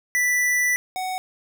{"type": "tone pair in turn", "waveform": "square", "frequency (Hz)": [1975.5, 744.9], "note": ["B6", "F#5"], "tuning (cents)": [0, 11], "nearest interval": "octave + perfect fourth", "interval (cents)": 1689, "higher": "first", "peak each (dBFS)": [-19, -26], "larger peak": "first", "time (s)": [[0.15, 0.76], [0.96, 1.18]], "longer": "first", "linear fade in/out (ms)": 0, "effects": []}